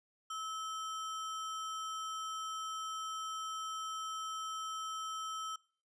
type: tone with sample-and-hold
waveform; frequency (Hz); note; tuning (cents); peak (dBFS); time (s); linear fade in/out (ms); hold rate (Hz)
sine; 1300; E6; -24; -38; 0.3-5.56; 5; 4410
effects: noise-tail reverb RT60 0.5 s tail -23 dB re dry + resampled to 22050 Hz